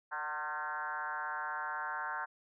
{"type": "tone with frequency modulation", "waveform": "sine", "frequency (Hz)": 1222, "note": "D#6", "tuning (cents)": -32, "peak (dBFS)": -35, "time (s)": [0.11, 2.26], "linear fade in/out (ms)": 20, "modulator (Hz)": 157, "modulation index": 2.8, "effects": []}